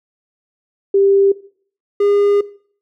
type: tone pair in turn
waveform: sine / triangle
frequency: 394.8 / 406.4 Hz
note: G4 / G#4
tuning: +12 / -38 cents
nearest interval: minor second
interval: 50 cents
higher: second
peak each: -9 dBFS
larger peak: neither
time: 0.94-1.32 / 2-2.41 s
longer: second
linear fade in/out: 5 ms
effects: noise-tail reverb RT60 0.5 s tail -18 dB re dry